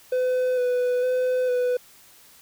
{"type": "tone with vibrato", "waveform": "triangle", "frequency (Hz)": 501, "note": "B4", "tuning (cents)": 25, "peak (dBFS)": -18, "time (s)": [0.12, 1.77], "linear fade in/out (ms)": 5, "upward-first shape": "square", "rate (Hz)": 1.1, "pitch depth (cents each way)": 18, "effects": ["white hiss -52 dBFS RMS until 2.41 s"]}